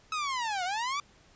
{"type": "linear two-way sweep", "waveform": "sawtooth", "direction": "down then up", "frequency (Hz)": [1292, 700, 1188], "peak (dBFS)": -26, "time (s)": [0.12, 1], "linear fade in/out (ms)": 2, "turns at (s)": 0.64, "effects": ["pink hiss -60 dBFS RMS until 1.35 s", "resampled to 16000 Hz"]}